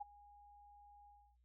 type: tone with ADSR envelope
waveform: sine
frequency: 820 Hz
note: G#5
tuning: 22 cents flat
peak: -40 dBFS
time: 0-1.37 s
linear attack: 15 ms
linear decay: 17 ms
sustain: -20 dB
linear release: 300 ms
effects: noise-tail reverb RT60 0.1 s tail -26 dB re dry + added 60 Hz sine -70 dBFS peak until 1.44 s